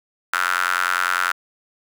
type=tone with high-pass filter; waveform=sawtooth; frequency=90 Hz; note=F#2; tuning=47 cents flat; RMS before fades=-21 dBFS; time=0.33-1.32 s; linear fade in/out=5 ms; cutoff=1400 Hz; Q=5.9; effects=none